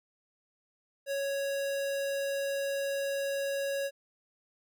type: tone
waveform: square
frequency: 554.4 Hz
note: C#5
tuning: in tune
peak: -31 dBFS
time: 1.06-3.91 s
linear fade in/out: 50 ms
effects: none